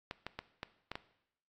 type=clicks; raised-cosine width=0.3 ms; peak=-23 dBFS; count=6; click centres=0.111 / 0.266 / 0.39 / 0.631 / 0.916 / 0.955 s; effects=noise-tail reverb RT60 0.8 s tail -17 dB re dry + AAC 48 kbps